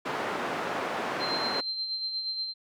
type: band-pass noise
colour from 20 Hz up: white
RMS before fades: -32 dBFS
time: 0.05-1.61 s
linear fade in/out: 10 ms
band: 220 to 1300 Hz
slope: 12 dB/octave
type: tone with tremolo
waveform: sine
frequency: 4130 Hz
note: C8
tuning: 23 cents flat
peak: -28 dBFS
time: 1.19-2.54 s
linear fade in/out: 50 ms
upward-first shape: sine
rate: 8.4 Hz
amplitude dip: 45%
effects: none